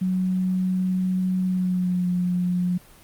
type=tone with pitch glide; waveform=sine; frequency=185 to 178.8 Hz; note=F#3 to F3; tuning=0 to +41 cents; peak=-20 dBFS; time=0.01-2.78 s; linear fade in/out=10 ms; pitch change=-59 cents; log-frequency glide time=1.45-2.08 s; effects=pink hiss -50 dBFS RMS until 3.03 s + Opus 32 kbps